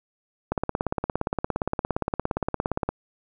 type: click train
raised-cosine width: 1 ms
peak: -10 dBFS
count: 42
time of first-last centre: 0.52-2.89 s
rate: 17.3 Hz
effects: none